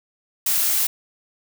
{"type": "noise", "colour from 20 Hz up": "blue", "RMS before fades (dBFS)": -20, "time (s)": [0.46, 0.87], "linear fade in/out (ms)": 5, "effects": []}